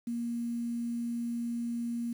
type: tone with quantisation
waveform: sine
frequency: 235.7 Hz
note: A#3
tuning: 19 cents sharp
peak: -31 dBFS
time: 0.07-2.13 s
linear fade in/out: 5 ms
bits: 9
effects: none